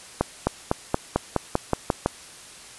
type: accelerating click train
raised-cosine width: 1 ms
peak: -5 dBFS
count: 10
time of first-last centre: 0.21-2.06 s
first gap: 260 ms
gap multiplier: 0.94
effects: white hiss -44 dBFS RMS until 2.78 s + resampled to 24000 Hz